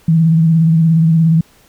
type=tone with vibrato; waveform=sine; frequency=162.7 Hz; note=E3; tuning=22 cents flat; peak=-7 dBFS; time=0.08-1.41 s; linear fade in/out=5 ms; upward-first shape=sine; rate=17 Hz; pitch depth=44 cents each way; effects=pink hiss -49 dBFS RMS until 1.68 s